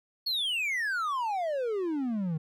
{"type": "exponential sweep", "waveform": "triangle", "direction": "down", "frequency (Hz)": [4435, 151.5], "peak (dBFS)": -26, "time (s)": [0.26, 2.38], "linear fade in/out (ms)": 10, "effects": []}